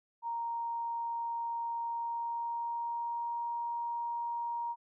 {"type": "tone with pitch glide", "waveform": "sine", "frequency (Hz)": [932.3, 941], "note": ["A#5", "A#5"], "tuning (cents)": [0, 16], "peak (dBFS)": -33, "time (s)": [0.22, 4.76], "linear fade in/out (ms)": 50, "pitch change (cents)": 16, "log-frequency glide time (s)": [1.83, 3.43], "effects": []}